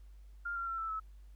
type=tone with pitch steps; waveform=sine; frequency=1400 / 1374.4 / 1349.2 / 1324.5 / 1300.2 Hz; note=F6 / F6 / E6 / E6 / E6; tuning=+4 / -28 / +40 / +8 / -24 cents; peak=-35 dBFS; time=0.45-1 s; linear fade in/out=10 ms; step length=110 ms; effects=added 50 Hz sine -51 dBFS peak until 1.35 s + pink hiss -74 dBFS RMS until 1.35 s